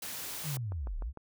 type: noise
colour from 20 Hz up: white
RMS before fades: -40 dBFS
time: 0.02-0.57 s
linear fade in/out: 5 ms
type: linear two-way sweep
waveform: sine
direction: down then up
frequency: 162.9 to 32.47 to 75.2 Hz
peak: -33 dBFS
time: 0.43-1.13 s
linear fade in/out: 50 ms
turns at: 0.98 s
type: click train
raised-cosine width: 1 ms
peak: -31 dBFS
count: 5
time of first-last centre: 0.57-1.173 s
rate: 6.63 Hz
effects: none